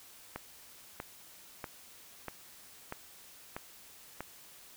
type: click train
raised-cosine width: 0.5 ms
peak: -23 dBFS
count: 7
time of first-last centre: 0.36-4.206 s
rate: 1.56 Hz
effects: white hiss -55 dBFS RMS until 4.76 s